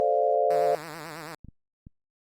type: chord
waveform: sine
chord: D minor seventh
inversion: second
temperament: equal with one note detuned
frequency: 437.2 / 523.3 / 587.3 / 698.5 Hz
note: A4 / C5 / D5 / F5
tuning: -11 / 0 / 0 / 0 cents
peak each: -27 / -26 / -26 / -25 dBFS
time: 0-0.75 s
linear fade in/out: 0 ms
type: tone with vibrato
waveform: 5% pulse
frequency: 158 Hz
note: D#3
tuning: 27 cents sharp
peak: -26 dBFS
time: 0.5-1.35 s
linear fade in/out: 5 ms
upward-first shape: sine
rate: 9.1 Hz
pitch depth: 120 cents each way
type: clicks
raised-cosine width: 5 ms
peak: -32 dBFS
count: 3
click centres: 1.447 / 1.486 / 1.869 s
effects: Opus 24 kbps